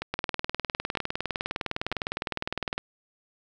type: two click trains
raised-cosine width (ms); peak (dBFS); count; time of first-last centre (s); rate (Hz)
0.3; -12 / -15; 53 / 3; 0.14-2.78 / 0.02-1.925; 19.7 / 1.05
effects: none